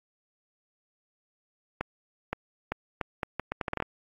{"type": "accelerating click train", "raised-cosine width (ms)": 0.5, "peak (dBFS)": -14, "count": 13, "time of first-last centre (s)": [1.81, 3.824], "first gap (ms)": 520, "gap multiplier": 0.75, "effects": ["AAC 64 kbps"]}